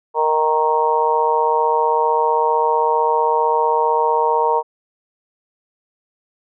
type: harmonic tone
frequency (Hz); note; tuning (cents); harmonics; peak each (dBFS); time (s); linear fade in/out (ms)
155.56; D#3; 0; 3 / 4 / 5 / 6 / 7; -19 / -24 / -25 / -16 / -26; 0.14-4.63; 50
effects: none